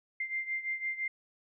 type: beating tone pair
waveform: sine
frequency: 2093 / 2098.9 Hz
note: C7 / C7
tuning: 0 / +5 cents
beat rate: 5.9 Hz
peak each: -34 / -38 dBFS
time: 0.2-1.08 s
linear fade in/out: 5 ms
effects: none